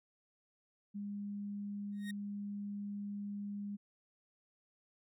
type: tone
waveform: sine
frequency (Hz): 203.3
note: G#3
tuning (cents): -37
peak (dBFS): -39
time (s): 0.94-3.77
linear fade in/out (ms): 20
type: tone with exponential growth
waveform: 30% pulse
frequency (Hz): 1864.7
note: A#6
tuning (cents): 0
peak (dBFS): -39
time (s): 1.92-2.11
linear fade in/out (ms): 5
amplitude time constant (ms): 40
effects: none